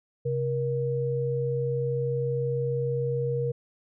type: tone pair together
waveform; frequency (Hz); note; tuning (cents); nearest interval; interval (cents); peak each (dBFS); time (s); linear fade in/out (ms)
sine; 133.2 / 473.8; C3 / A#4; +31 / +28; octave + minor seventh; 2197; -28 / -27; 0.25-3.52; 10
effects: none